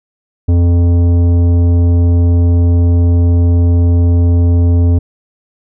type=tone with tanh clipping; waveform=sine; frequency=86.4 Hz; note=F2; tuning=18 cents flat; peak=-8 dBFS; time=0.48-4.99 s; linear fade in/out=10 ms; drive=12 dB; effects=none